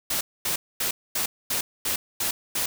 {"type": "noise bursts", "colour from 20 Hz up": "white", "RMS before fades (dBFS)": -26, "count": 8, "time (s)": [0.1, 2.66], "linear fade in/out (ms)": 5, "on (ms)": 110, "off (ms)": 240, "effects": []}